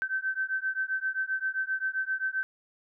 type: beating tone pair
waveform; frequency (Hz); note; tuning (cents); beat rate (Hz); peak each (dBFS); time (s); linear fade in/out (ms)
sine; 1539 / 1546.6; G6 / G6; -32 / -24; 7.6; -31; 0.02-2.43; 0
effects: none